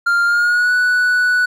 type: tone with pitch glide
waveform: triangle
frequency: 1396.9 to 1480 Hz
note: F6 to F#6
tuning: 0 to 0 cents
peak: -10 dBFS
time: 0.06-1.46 s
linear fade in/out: 10 ms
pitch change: +100 cents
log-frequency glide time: 0.25-0.73 s
effects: none